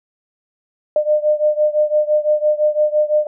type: beating tone pair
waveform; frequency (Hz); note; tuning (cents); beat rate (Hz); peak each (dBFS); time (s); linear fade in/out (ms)
sine; 602 / 607.9; D5 / D#5; +43 / -40; 5.9; -15 / -17; 0.96-3.27; 2
effects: none